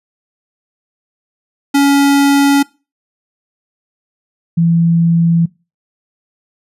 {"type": "tone pair in turn", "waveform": ["square", "sine"], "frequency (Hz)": [280.9, 167.72], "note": ["C#4", "E3"], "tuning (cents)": [23, 30], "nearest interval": "major sixth", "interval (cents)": 893, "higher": "first", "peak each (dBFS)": -8, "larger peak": "neither", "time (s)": [[1.74, 2.63], [4.57, 5.46]], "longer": "neither", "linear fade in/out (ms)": 10, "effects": ["noise-tail reverb RT60 0.3 s tail -23 dB re dry", "resampled to 32000 Hz"]}